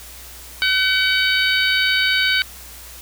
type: harmonic tone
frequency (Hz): 757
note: F#5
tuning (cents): +39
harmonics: 2 / 3 / 4 / 5 / 6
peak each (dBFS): -19 / -21 / -22 / -23 / -24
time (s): 0.62-2.42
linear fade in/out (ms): 0
effects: added 60 Hz sine -42 dBFS peak until 3.01 s + white hiss -39 dBFS RMS until 3.01 s